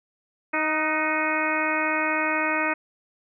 harmonic tone with a mistuned harmonic, 312 Hz, D#4, 5 cents sharp, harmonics 1 / 2 / 3 / 4 / 5 / 6 / 7 / 8, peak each -30 / -30 / -30 / -30 / -30 / -30 / -30 / -30 dBFS, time 0.53-2.74 s, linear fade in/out 10 ms, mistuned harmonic 5, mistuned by -49 cents, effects none

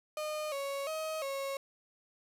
35% pulse tone with pitch steps, 611 / 555 / 631 / 548 Hz, D#5 / C#5 / D#5 / C#5, -32 / +2 / +24 / -20 cents, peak -33 dBFS, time 0.17-1.57 s, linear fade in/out 2 ms, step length 350 ms, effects resampled to 32000 Hz + 10-bit

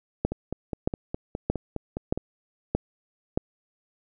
two click trains, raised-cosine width 2 ms, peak -9 / -16 dBFS, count 6 / 10, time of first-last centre 0.25-3.375 / 0.32-2.176 s, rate 1.6 / 4.85 Hz, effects none

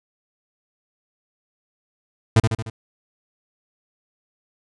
40% pulse tone with echo, 111.4 Hz, A2, 22 cents sharp, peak -9 dBFS, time 2.36-2.4 s, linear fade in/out 5 ms, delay 75 ms, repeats 4, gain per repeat -5 dB, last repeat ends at 2.7 s, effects resampled to 22050 Hz

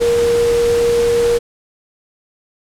sine tone in noise, 472 Hz, A#4, 22 cents sharp, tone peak -11 dBFS, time 0-1.39 s, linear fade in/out 20 ms, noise pink, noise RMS -25 dBFS, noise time 0-1.39 s, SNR +11 dB, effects low-pass 10000 Hz 12 dB/octave

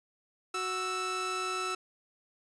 sawtooth tone pair together, 370 / 1318.5 Hz, F#4 / E6, 0 / 0 cents, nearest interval octave + minor seventh, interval 2200 cents, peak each -33 / -29 dBFS, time 0.54-1.75 s, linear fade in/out 5 ms, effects resampled to 22050 Hz

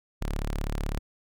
sawtooth tone, 35.95 Hz, D1, 36 cents flat, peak -24 dBFS, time 0.21-0.99 s, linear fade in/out 10 ms, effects none

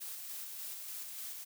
blue noise with tremolo, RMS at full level -43 dBFS, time 0-1.45 s, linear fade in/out 20 ms, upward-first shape square, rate 3.4 Hz, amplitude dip 25%, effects none

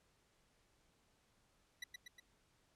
25% pulse tone with echo, 1962 Hz, B6, 12 cents flat, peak -39 dBFS, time 1.82-1.84 s, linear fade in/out 5 ms, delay 120 ms, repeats 3, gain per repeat -4 dB, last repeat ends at 2.2 s, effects pink hiss -75 dBFS RMS until 2.75 s + low-pass 10000 Hz 12 dB/octave

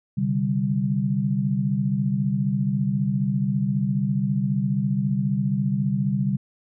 sine chord, C suspended second, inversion none, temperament equal with one note detuned, 132.1 / 146.83 / 196 Hz, C3 / D3 / G3, +17 / 0 / 0 cents, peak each -25 / -26 / -23 dBFS, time 0.17-6.37 s, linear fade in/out 10 ms, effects none

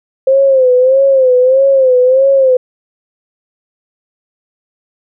sine tone with vibrato, 523.3 Hz, C5, in tune, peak -5 dBFS, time 0.27-2.57 s, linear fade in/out 5 ms, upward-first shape sine, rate 1.6 Hz, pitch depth 82 cents each way, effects none

